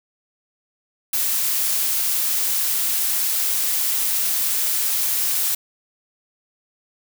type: noise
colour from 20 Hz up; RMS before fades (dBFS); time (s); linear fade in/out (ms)
blue; -21; 1.13-5.55; 5
effects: none